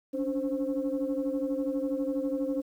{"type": "tone cluster", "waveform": "sine", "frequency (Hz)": [276.7, 288.9, 524], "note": ["C#4", "D4", "C5"], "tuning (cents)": [-3, -28, 2], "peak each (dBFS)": -31, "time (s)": [0.13, 2.62], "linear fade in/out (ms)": 20, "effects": ["tanh soft clip ceiling -21 dBFS", "10-bit"]}